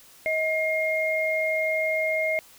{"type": "tone pair together", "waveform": "sine", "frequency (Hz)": [634, 2133], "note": ["D#5", "C7"], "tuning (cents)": [32, 33], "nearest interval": "octave + major sixth", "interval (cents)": 2101, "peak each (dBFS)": -25, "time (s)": [0.26, 2.39], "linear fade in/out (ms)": 0, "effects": ["white hiss -52 dBFS RMS until 2.58 s"]}